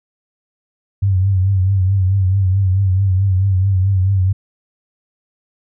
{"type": "tone with vibrato", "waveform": "sine", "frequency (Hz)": 95.5, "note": "G2", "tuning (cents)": -45, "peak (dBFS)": -11, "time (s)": [1.02, 4.33], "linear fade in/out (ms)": 10, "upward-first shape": "triangle", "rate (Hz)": 4.6, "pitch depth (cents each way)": 82, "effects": []}